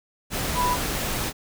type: tone in noise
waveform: sine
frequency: 987.8 Hz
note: B5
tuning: in tune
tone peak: -21 dBFS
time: 0.54-0.78 s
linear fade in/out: 50 ms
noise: pink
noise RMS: -27 dBFS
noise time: 0.3-1.33 s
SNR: +3 dB
effects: none